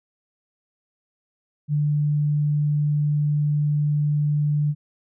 sine tone, 148 Hz, D3, 14 cents sharp, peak -18 dBFS, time 1.68-4.75 s, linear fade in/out 50 ms, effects none

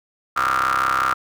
30% pulse ring-modulated tone, 65.41 Hz, C2, in tune, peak -12 dBFS, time 0.36-1.14 s, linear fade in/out 10 ms, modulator 1290 Hz, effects none

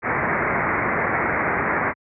white low-pass noise, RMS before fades -22 dBFS, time 0.02-1.94 s, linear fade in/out 50 ms, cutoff 2200 Hz, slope 96 dB/octave, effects high-pass 80 Hz 12 dB/octave

